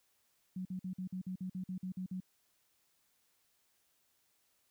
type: tone bursts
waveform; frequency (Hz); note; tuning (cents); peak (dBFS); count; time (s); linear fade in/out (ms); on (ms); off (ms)
sine; 185; F#3; 0; -37; 12; 0.56-2.203; 5; 92; 49
effects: white hiss -75 dBFS RMS until 4.7 s